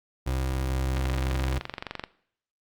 30% pulse tone, 65.5 Hz, C2, 2 cents sharp, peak -23 dBFS, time 0.26-1.59 s, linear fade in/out 10 ms
click train, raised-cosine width 0.3 ms, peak -16 dBFS, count 26, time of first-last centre 0.97-2.038 s, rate 23.4 Hz
effects noise-tail reverb RT60 0.6 s tail -17 dB re dry + Opus 48 kbps

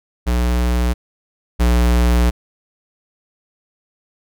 square tone pair in turn, 60.4 / 59.88 Hz, B1 / A#1, -38 / +47 cents, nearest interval unison, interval 15 cents, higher first, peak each -15 / -12 dBFS, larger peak second, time 0.26-0.94 / 1.59-2.31 s, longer second, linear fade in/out 20 ms, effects none

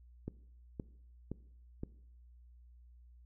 click train, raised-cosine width 3 ms, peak -26 dBFS, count 4, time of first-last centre 0.28-1.834 s, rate 1.93 Hz, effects noise-tail reverb RT60 0.7 s tail -20 dB re dry + added 60 Hz sine -56 dBFS peak until 3.25 s

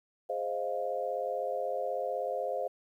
sine chord, F minor seventh, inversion first, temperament equal, 415.3 / 523.3 / 622.3 / 698.5 Hz, Ab4 / C5 / Eb5 / F5, 0 / 0 / 0 / 0 cents, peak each -40 / -34 / -37 / -36 dBFS, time 0.29-2.68 s, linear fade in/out 10 ms, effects 11-bit

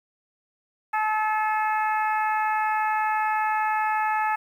harmonic tone, 431.3 Hz, A4, 35 cents flat, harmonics 2 / 3 / 4 / 5 / 6, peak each -23 / -29 / -30 / -36 / -37 dBFS, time 0.93-4.36 s, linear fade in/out 10 ms, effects 9-bit

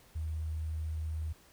sine tone with sample-and-hold, 78.8 Hz, D#2, 23 cents sharp, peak -33 dBFS, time 0.15-1.33 s, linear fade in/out 10 ms, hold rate 8820 Hz, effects pink hiss -61 dBFS RMS until 1.52 s

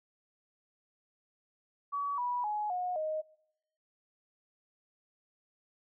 sine tone with pitch steps, 1136 / 977.6 / 841.3 / 724 / 623 Hz, C#6 / B5 / G#5 / F#5 / D#5, +42 / -18 / +22 / -38 / +2 cents, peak -31 dBFS, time 1.92-3.22 s, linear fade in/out 20 ms, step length 260 ms, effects noise-tail reverb RT60 0.8 s tail -23 dB re dry

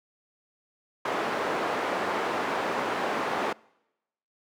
white band-pass noise, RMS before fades -29 dBFS, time 1.05-3.53 s, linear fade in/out 5 ms, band 290 to 1100 Hz, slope 12 dB/octave, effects noise-tail reverb RT60 0.9 s tail -25 dB re dry

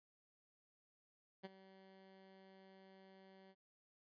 15% pulse tone with ADSR envelope, 191.3 Hz, G3, 42 cents flat, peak -39 dBFS, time 1.43-3.55 s, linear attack 21 ms, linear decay 25 ms, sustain -16 dB, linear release 48 ms, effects resampled to 11025 Hz

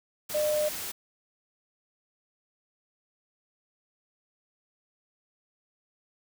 sine tone in noise, 604 Hz, D5, 48 cents sharp, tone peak -24 dBFS, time 0.34-0.69 s, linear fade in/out 10 ms, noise white, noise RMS -36 dBFS, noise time 0.29-0.92 s, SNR +9 dB, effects none

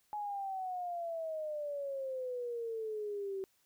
sine exponential sweep, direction down, 845 to 381 Hz, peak -36 dBFS, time 0.13-3.44 s, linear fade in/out 0 ms, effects white hiss -73 dBFS RMS until 3.65 s

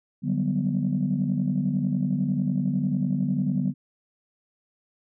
sine chord, G major seventh, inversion second, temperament equal, 146.83 / 185 / 196 / 246.9 Hz, D3 / F#3 / G3 / B3, 0 / 0 / 0 / 0 cents, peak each -27 dBFS, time 0.22-3.74 s, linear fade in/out 50 ms, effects tanh soft clip ceiling -14 dBFS

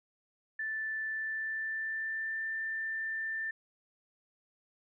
sine tone with pitch glide, 1760 to 1782.5 Hz, A6 to A6, 0 to +22 cents, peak -33 dBFS, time 0.59-3.51 s, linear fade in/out 5 ms, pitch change +22 cents, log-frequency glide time 1.07-2.48 s, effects none

